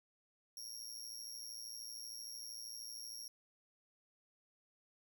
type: tone with amplitude modulation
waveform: sawtooth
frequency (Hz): 5588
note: F8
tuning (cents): 0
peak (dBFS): -40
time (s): 0.57-3.28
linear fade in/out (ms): 2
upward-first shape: sine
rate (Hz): 113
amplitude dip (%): 80
effects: none